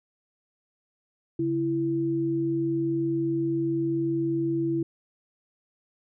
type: tone pair together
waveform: sine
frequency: 140 / 332.4 Hz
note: C#3 / E4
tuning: +18 / +15 cents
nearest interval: octave + minor third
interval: 1497 cents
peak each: -31 / -24 dBFS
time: 1.39-4.83 s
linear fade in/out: 5 ms
effects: none